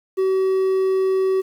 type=tone; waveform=triangle; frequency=380 Hz; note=F#4; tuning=46 cents sharp; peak=-14 dBFS; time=0.17-1.42 s; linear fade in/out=20 ms; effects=8-bit